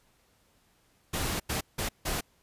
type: noise bursts at uneven times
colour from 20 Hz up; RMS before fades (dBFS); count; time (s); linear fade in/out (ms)
pink; -31; 4; 1.13-1.4 / 1.49-1.61 / 1.78-1.89 / 2.05-2.21; 10
effects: pink hiss -67 dBFS RMS until 2.42 s + resampled to 32000 Hz